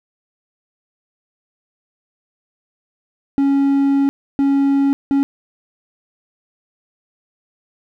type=tone bursts at uneven times; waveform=triangle; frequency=277.2 Hz; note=C#4; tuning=in tune; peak=-10 dBFS; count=3; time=3.38-4.09 / 4.39-4.93 / 5.11-5.23 s; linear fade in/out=0 ms; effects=none